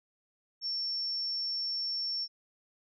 sine tone, 5440 Hz, F8, 46 cents flat, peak -31 dBFS, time 0.61-2.28 s, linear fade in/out 50 ms, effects none

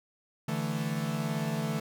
45% pulse chord, D suspended second, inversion none, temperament equal, 146.83 / 164.81 / 220 Hz, D3 / E3 / A3, 0 / 0 / 0 cents, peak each -34 dBFS, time 0.48-1.8 s, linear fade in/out 5 ms, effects none

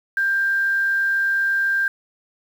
sine tone with quantisation, 1587 Hz, G6, 21 cents sharp, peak -17 dBFS, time 0.17-1.88 s, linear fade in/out 2 ms, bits 7, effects none

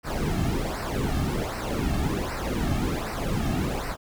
brown noise with flanger, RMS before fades -27 dBFS, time 0.03-3.97 s, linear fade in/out 50 ms, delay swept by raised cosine 0.29 to 2.09 ms, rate 1.3 Hz, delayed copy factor -0.75, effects none

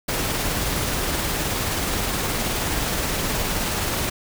pink noise with tremolo, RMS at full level -23 dBFS, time 0.08-4.1 s, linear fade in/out 10 ms, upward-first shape triangle, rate 19 Hz, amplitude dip 25%, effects none

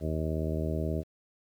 harmonic tone, 78.7 Hz, D#2, 20 cents sharp, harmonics 1 / 2 / 3 / 4 / 5 / 6 / 7 / 8, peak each -32 / -34 / -38 / -38 / -38 / -43 / -42 / -39 dBFS, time 0-1.04 s, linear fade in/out 50 ms, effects 10-bit

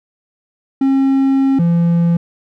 triangle tone pair in turn, 270 / 170.09 Hz, C#4 / F3, -45 / -45 cents, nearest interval minor sixth, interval 800 cents, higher first, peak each -8 dBFS, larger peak neither, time 0.81-1.59 / 1.59-2.17 s, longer first, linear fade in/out 5 ms, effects none

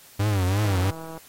45% pulse tone with vibrato, 98 Hz, G2, in tune, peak -20 dBFS, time 0.19-0.91 s, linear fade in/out 10 ms, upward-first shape triangle, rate 2.9 Hz, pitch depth 170 cents each way
click train, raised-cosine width 1 ms, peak -25 dBFS, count 88, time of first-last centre 0.64-1.177 s, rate 162 Hz
effects white hiss -50 dBFS RMS until 1.28 s + AAC 48 kbps

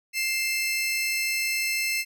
sawtooth tone pair together, 2106 / 2646 Hz, C7 / E7, +11 / +6 cents, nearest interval major third, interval 395 cents, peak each -24 dBFS, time 0.13-2.05 s, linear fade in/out 50 ms, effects none

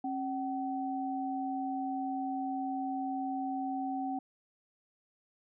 sine tone pair together, 270 / 759.7 Hz, C#4 / F#5, -45 / +46 cents, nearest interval octave + tritone, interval 1791 cents, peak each -35 / -35 dBFS, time 0.04-4.19 s, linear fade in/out 5 ms, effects none

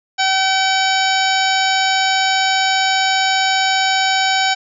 harmonic tone, 765 Hz, G5, 42 cents flat, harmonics 1 / 2 / 3 / 4 / 5 / 6 / 7 / 9, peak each -17 / -20 / -22 / -23 / -24 / -25 / -25 / -27 dBFS, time 0.18-4.55 s, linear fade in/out 20 ms, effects none

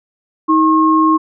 sine tone pair together, 317 / 1079 Hz, D#4 / C#6, +32 / -47 cents, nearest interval octave + major sixth, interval 2121 cents, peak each -11 dBFS, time 0.48-1.18 s, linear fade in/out 20 ms, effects none

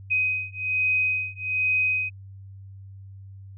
sine beating tone pair, 2513 / 2514.2 Hz, D#7 / D#7, +17 / +17 cents, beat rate 1.2 Hz, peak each -25 / -25 dBFS, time 0.1-2.1 s, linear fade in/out 20 ms, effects added 97 Hz sine -40 dBFS peak until 3.57 s

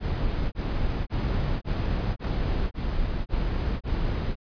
brown noise bursts, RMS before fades -26 dBFS, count 8, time 0-4.356 s, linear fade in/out 50 ms, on 520 ms, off 28 ms, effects resampled to 11025 Hz

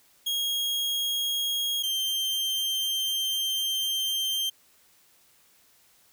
40% pulse tone pair in turn, 3277 / 3148 Hz, G#7 / G7, -24 / +7 cents, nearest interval minor second, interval 69 cents, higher first, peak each -25 dBFS, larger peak neither, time 0.26-1.83 / 1.83-4.5 s, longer second, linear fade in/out 10 ms, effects white hiss -61 dBFS RMS until 6.12 s

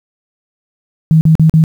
sine tone bursts, 159.2 Hz, D#3, 40 cents sharp, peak -4 dBFS, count 4, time 1.11-1.639 s, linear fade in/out 0 ms, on 100 ms, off 43 ms, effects 7-bit

